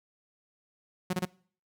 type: tone bursts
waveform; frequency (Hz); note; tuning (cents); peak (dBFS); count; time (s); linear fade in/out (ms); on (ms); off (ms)
sawtooth; 182.5; F#3; -24; -23; 3; 1.1-1.252; 5; 32; 28
effects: noise-tail reverb RT60 0.5 s tail -23 dB re dry